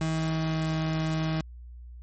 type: tone with pitch glide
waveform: 35% pulse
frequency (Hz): 159.9 to 158.7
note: D#3 to D#3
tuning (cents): +48 to +35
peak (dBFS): -24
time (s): 0.01-1.41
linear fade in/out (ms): 2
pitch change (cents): -13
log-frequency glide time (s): 0.3-0.72
effects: added 60 Hz sine -41 dBFS peak until 2.02 s + MP3 32 kbps